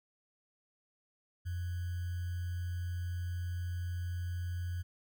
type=tone with sample-and-hold; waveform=sine; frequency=88 Hz; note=F2; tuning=14 cents sharp; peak=-34 dBFS; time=1.45-4.83 s; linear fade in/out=20 ms; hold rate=1575 Hz; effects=none